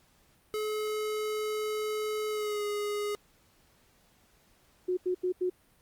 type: tone with pitch glide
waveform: square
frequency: 427.7 to 414.3 Hz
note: A4 to G#4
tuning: -49 to -4 cents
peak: -31 dBFS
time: 0.54-3.15 s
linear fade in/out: 0 ms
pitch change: -55 cents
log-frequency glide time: 2.3-2.64 s
type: tone bursts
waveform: sine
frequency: 364.2 Hz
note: F#4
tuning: 27 cents flat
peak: -26 dBFS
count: 4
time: 4.88-5.5 s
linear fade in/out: 10 ms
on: 92 ms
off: 84 ms
effects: pink hiss -65 dBFS RMS until 5.81 s + Opus 48 kbps